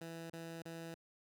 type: tone bursts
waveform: 15% pulse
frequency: 165.4 Hz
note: E3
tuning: 6 cents sharp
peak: -39 dBFS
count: 3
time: 0.01-0.944 s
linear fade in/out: 5 ms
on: 290 ms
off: 32 ms
effects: none